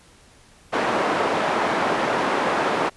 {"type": "band-pass noise", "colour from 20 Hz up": "white", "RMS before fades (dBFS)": -22, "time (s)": [0.72, 2.9], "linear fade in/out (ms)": 20, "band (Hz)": [250, 1100], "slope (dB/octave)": 12, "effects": ["pink hiss -52 dBFS RMS until 2.96 s", "resampled to 24000 Hz"]}